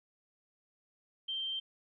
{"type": "tone", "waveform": "sine", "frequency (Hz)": 3142, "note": "G7", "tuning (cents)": 3, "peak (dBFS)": -34, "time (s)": [1.28, 1.6], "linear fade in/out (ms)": 10, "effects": []}